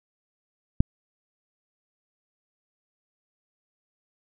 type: click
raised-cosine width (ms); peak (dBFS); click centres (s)
5; -5; 0.805
effects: none